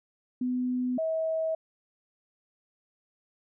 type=tone pair in turn; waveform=sine; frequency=250.7 / 642.8 Hz; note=B3 / E5; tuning=+26 / -44 cents; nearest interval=octave + major third; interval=1630 cents; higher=second; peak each=-26 dBFS; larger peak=neither; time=0.41-0.98 / 0.98-1.55 s; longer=neither; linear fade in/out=5 ms; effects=none